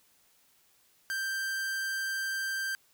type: tone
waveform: 45% pulse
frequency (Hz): 1572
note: G6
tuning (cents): +4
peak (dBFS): -31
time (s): 1.1-2.75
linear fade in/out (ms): 0
effects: white hiss -66 dBFS RMS until 2.93 s